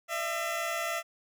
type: tone pair together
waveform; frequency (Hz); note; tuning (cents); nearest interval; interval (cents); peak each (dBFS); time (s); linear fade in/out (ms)
15% pulse; 608 / 671.1; D#5 / E5; -40 / +31; major second; 171; -31 / -25; 0.08-1.03; 50
effects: none